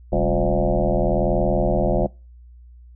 sine tone with frequency modulation, 275.1 Hz, C#4, 13 cents flat, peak -16 dBFS, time 0.12-2.07 s, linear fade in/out 10 ms, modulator 81 Hz, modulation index 5.1, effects noise-tail reverb RT60 0.3 s tail -24 dB re dry + added 60 Hz sine -42 dBFS peak until 2.95 s

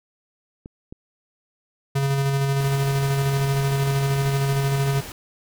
clicks, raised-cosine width 3 ms, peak -24 dBFS, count 2, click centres 0.659 / 0.925 s
square tone with tremolo, 138 Hz, C#3, 7 cents flat, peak -19 dBFS, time 1.95-5.01 s, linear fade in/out 10 ms, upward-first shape square, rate 13 Hz, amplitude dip 25%
pink noise, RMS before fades -36 dBFS, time 2.6-5.12 s, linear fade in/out 2 ms
effects none

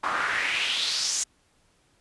pink noise with band-pass filter sweep, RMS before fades -27 dBFS, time 0.03-1.24 s, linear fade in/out 10 ms, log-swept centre 1100 to 7100 Hz, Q 3.6, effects pink hiss -65 dBFS RMS until 2 s + resampled to 24000 Hz

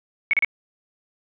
sine tone bursts, 2217 Hz, C#7, in tune, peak -15 dBFS, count 3, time 0.31-0.447 s, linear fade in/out 0 ms, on 23 ms, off 34 ms, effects resampled to 8000 Hz + 8-bit

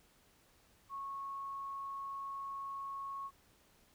sine tone, 1100 Hz, C#6, 14 cents flat, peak -40 dBFS, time 0.89-3.31 s, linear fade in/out 50 ms, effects pink hiss -68 dBFS RMS until 3.94 s

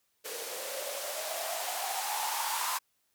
violet noise with band-pass filter sweep, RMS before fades -35 dBFS, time 0.24-2.79 s, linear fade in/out 20 ms, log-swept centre 460 to 1000 Hz, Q 8.1, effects white hiss -75 dBFS RMS until 3.14 s

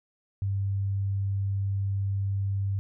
sine tone, 98.5 Hz, G2, 9 cents sharp, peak -25 dBFS, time 0.42-2.79 s, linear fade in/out 0 ms, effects none

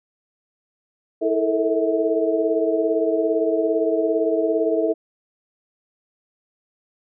sine tone cluster, 325.7 / 435.2 / 452.8 / 647 Hz, E4 / A4 / A4 / E5, -21 / -19 / +50 / -32 cents, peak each -23 dBFS, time 1.21-4.94 s, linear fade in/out 20 ms, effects none

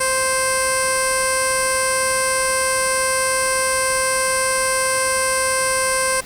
15% pulse tone with low-pass filter, 523.3 Hz, C5, in tune, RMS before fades -19 dBFS, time 0-6.21 s, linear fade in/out 10 ms, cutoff 9500 Hz, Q 5.7, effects pink hiss -38 dBFS RMS until 6.25 s

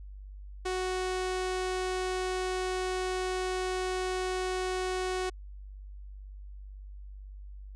sawtooth tone, 370 Hz, F#4, in tune, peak -26 dBFS, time 0.65-5.3 s, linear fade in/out 10 ms, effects added 49 Hz sine -42 dBFS peak until 7.75 s + resampled to 22050 Hz

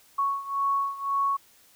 sine beating tone pair, 1108.7 / 1110.6 Hz, C#6 / C#6, 0 / +3 cents, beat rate 1.9 Hz, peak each -26 / -29 dBFS, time 0.18-1.37 s, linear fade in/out 10 ms, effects white hiss -58 dBFS RMS until 1.75 s

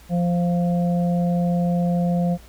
harmonic tone, 174.61 Hz, F3, in tune, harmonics 1 / 3 / 4, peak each -18 / -28 / -30 dBFS, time 0.09-2.38 s, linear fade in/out 50 ms, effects added 60 Hz sine -45 dBFS peak until 2.48 s + pink hiss -50 dBFS RMS until 2.48 s

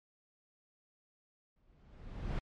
brown noise with exponential growth, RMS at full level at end -33 dBFS, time 1.56-2.39 s, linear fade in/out 2 ms, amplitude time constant 180 ms, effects low-pass 4000 Hz 12 dB/octave + MP3 64 kbps

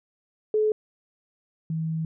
sine tone pair in turn, 429.1 / 160.73 Hz, A4 / E3, -43 / -43 cents, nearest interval octave + perfect fourth, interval 1700 cents, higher first, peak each -19 / -25 dBFS, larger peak first, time 0.54-0.72 / 1.7-2.05 s, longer second, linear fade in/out 2 ms, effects none

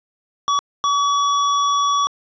square tone bursts at uneven times, 1137 Hz, C#6, 44 cents sharp, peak -16 dBFS, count 2, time 0.48-0.59 / 0.84-2.07 s, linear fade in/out 0 ms, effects resampled to 16000 Hz + 9-bit

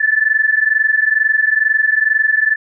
sine tone pair together, 1737.8 / 1760 Hz, A6 / A6, -22 / 0 cents, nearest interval unison, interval 22 cents, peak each -14 dBFS, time 0-2.56 s, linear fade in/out 10 ms, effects none

